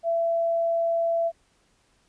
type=tone; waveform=sine; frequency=670 Hz; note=E5; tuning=28 cents sharp; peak=-21 dBFS; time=0.03-1.32 s; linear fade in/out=50 ms; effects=pink hiss -65 dBFS RMS until 2.08 s + resampled to 22050 Hz

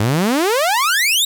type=exponential sweep; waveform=sawtooth; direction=up; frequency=98.9 to 3883 Hz; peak=-10 dBFS; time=0-1.25 s; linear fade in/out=5 ms; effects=7-bit

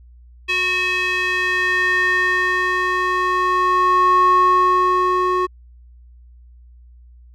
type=tone with band-pass filter sweep; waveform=square; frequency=365.8 Hz; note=F#4; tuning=20 cents flat; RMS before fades=-17 dBFS; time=0.48-5.47 s; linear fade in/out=20 ms; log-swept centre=2600 to 840 Hz; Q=4.1; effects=added 60 Hz sine -42 dBFS peak until 7.34 s

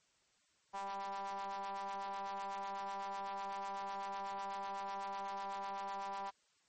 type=ring-modulated tone; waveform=square; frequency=98 Hz; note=G2; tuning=in tune; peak=-38 dBFS; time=0.73-6.31 s; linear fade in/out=20 ms; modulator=886 Hz; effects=white hiss -74 dBFS RMS until 6.68 s + MP3 32 kbps

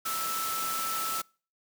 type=tone in noise; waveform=sine; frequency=1318.5 Hz; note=E6; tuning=in tune; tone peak=-32 dBFS; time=0.05-1.22 s; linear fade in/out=10 ms; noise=white; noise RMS=-34 dBFS; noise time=0.05-1.22 s; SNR=-1 dB; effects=noise-tail reverb RT60 0.4 s tail -26 dB re dry + high-pass 150 Hz 12 dB/octave

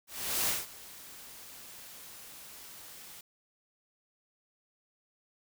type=noise with ADSR envelope; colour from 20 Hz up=white; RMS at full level=-29 dBFS; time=0.07-3.21 s; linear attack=400 ms; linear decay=190 ms; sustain=-20 dB; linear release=4 ms; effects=none

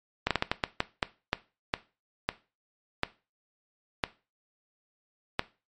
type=slowing click train; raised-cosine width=0.3 ms; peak=-8 dBFS; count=14; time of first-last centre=0.27-5.394 s; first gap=37 ms; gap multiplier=1.35; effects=noise-tail reverb RT60 0.3 s tail -17 dB re dry + MP3 48 kbps

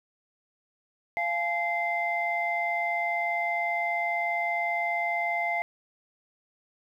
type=tone cluster; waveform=sine; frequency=690 / 845 / 2079 Hz; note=F5 / G#5 / C7; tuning=-21 / +30 / -12 cents; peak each=-29 / -33 / -28 dBFS; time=1.17-5.62 s; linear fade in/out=0 ms; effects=tanh soft clip ceiling -16 dBFS + 10-bit

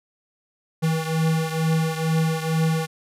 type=beating tone pair; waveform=square; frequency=160.1 / 162.3 Hz; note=D#3 / E3; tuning=+50 / -27 cents; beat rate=2.2 Hz; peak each=-22 / -26 dBFS; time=0.82-2.87 s; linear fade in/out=20 ms; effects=resampled to 32000 Hz

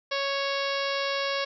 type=harmonic tone; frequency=554 Hz; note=C#5; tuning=1 cent flat; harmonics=1 / 2 / 3 / 4 / 5 / 6 / 7 / 8 / 9 / 10; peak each=-30 / -33 / -35 / -36 / -37 / -38 / -38 / -39 / -40 / -40 dBFS; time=0.11-1.45 s; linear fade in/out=10 ms; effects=none

